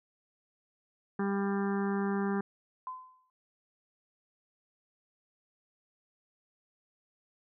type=harmonic tone; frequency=198.4 Hz; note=G3; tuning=21 cents sharp; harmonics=1 / 2 / 4 / 5 / 6 / 7 / 8 / 9; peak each=-30 / -34 / -41 / -44 / -43 / -47 / -44 / -49 dBFS; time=1.19-2.41 s; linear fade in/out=5 ms
type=tone with exponential decay; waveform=sine; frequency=1023 Hz; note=C6; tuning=39 cents flat; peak=-34 dBFS; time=2.87-3.3 s; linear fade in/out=1 ms; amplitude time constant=93 ms
effects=none